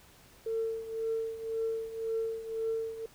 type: tone with tremolo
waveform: sine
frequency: 449.7 Hz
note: A4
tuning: 38 cents sharp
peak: -27 dBFS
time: 0.46-3.06 s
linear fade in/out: 5 ms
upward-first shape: triangle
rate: 1.9 Hz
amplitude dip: 80%
effects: tanh soft clip ceiling -24 dBFS + pink hiss -58 dBFS RMS until 3.14 s